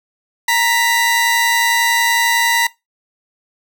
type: tone pair together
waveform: sawtooth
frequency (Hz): 932.3 / 1975.5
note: A#5 / B6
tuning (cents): 0 / 0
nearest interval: octave + minor second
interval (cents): 1300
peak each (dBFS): -12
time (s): 0.48-2.67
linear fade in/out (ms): 5
effects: noise-tail reverb RT60 0.2 s tail -20 dB re dry